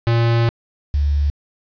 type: tone pair in turn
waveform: square / sine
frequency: 116.54 / 72.21 Hz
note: A#2 / D2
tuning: 0 / -29 cents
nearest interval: minor sixth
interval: 829 cents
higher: first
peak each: -14 dBFS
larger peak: neither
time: 0.07-0.49 / 0.94-1.3 s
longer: first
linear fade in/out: 0 ms
effects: resampled to 11025 Hz + 7-bit